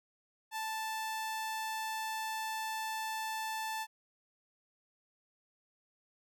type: tone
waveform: sawtooth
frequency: 880 Hz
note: A5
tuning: in tune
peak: -32 dBFS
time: 0.51-3.87 s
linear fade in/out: 50 ms
effects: none